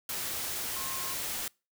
sine tone in noise, 1068 Hz, C6, 35 cents sharp, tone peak -42 dBFS, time 0.76-1.14 s, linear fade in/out 2 ms, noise white, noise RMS -35 dBFS, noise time 0.09-1.48 s, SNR -10 dB, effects noise-tail reverb RT60 0.3 s tail -26 dB re dry

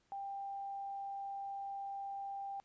sine tone, 792 Hz, G5, 18 cents sharp, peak -40 dBFS, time 0.12-2.6 s, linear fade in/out 0 ms, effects pink hiss -75 dBFS RMS until 2.64 s + resampled to 16000 Hz

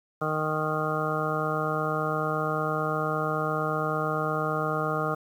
harmonic tone, 154.8 Hz, D#3, 9 cents flat, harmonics 1 / 2 / 3 / 4 / 5 / 7 / 8 / 9, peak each -32 / -36 / -32 / -33 / -35 / -36 / -31 / -35 dBFS, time 0.21-5.15 s, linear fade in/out 10 ms, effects 9-bit

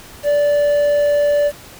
triangle tone with quantisation, 582 Hz, D5, 16 cents flat, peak -10 dBFS, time 0.23-1.52 s, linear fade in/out 50 ms, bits 6, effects pink hiss -39 dBFS RMS until 1.79 s

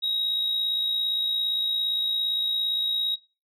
sine tone with amplitude modulation, 3802 Hz, A#7, 33 cents sharp, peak -20 dBFS, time 0.02-3.16 s, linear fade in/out 20 ms, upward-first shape sine, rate 57.5 Hz, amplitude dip 50%, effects noise-tail reverb RT60 0.3 s tail -20 dB re dry + tanh soft clip ceiling -20 dBFS

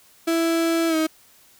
35% pulse tone with pitch glide, 330.8 to 316.2 Hz, E4 to D#4, +6 to +28 cents, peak -17 dBFS, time 0.27-1.07 s, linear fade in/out 10 ms, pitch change -78 cents, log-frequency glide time 0.88-0.96 s, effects white hiss -54 dBFS RMS until 1.59 s

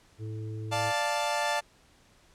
harmonic tone, 108.9 Hz, A2, 17 cents flat, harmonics 1 / 3 / 4, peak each -34 / -44 / -46 dBFS, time 0.18-0.93 s, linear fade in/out 50 ms
sawtooth chord, D minor, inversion none, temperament equal, 587.3 / 698.5 / 880 Hz, D5 / F5 / A5, 0 / 0 / 0 cents, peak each -28 / -29 / -26 dBFS, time 0.71-1.61 s, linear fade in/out 20 ms
effects pink hiss -61 dBFS RMS until 2.34 s + low-pass 9000 Hz 12 dB/octave

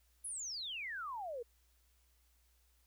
sine exponential sweep, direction down, 11150 to 451.5 Hz, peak -40 dBFS, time 0.24-1.43 s, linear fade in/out 10 ms, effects added 60 Hz sine -70 dBFS peak until 2.86 s + white hiss -75 dBFS RMS until 2.86 s

